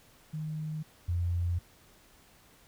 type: tone pair in turn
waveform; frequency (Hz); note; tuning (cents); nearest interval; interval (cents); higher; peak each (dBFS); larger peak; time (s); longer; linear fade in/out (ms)
sine; 155.1 / 87.05; D#3 / F2; -5 / -5; minor seventh; 1000; first; -33 / -27; second; 0.33-0.83 / 1.08-1.59; second; 10
effects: pink hiss -60 dBFS RMS until 2.67 s